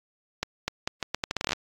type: accelerating click train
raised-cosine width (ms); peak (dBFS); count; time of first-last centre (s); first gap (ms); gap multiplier
0.2; -9; 15; 0.43-1.531; 250; 0.78
effects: AAC 48 kbps